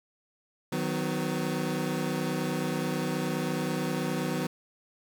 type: chord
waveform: 25% pulse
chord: B major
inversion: first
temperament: equal with one note detuned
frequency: 155.56 / 185 / 250.7 Hz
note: D#3 / F#3 / B3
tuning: 0 / 0 / +26 cents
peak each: -29 dBFS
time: 0.72-4.47 s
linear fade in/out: 5 ms
effects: none